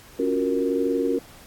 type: chord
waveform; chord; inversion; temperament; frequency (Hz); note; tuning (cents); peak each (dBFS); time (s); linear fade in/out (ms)
sine; Gb major seventh; second; equal; 277.2 / 349.2 / 370 / 466.2; Db4 / F4 / Gb4 / Bb4; 0 / 0 / 0 / 0; -25 / -29 / -27 / -24; 0.19-1.19; 5
effects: pink hiss -48 dBFS RMS until 1.46 s + AAC 64 kbps